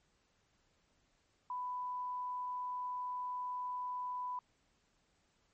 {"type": "tone", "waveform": "sine", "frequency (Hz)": 995, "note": "B5", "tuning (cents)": 13, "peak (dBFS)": -37, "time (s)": [1.5, 4.39], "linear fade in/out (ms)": 2, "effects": ["pink hiss -75 dBFS RMS until 5.53 s", "MP3 32 kbps"]}